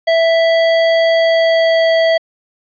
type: tone with pitch glide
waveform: square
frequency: 659.3 to 655.5 Hz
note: E5 to E5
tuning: 0 to -10 cents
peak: -10 dBFS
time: 0.07-2.18 s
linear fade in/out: 10 ms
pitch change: -10 cents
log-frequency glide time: 1.15-1.92 s
effects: resampled to 11025 Hz + 8-bit